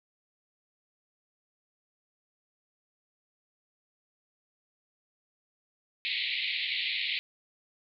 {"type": "band-pass noise", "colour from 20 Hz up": "pink", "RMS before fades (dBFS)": -32, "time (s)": [6.05, 7.19], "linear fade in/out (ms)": 0, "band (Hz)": [2000, 4300], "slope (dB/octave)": 96, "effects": []}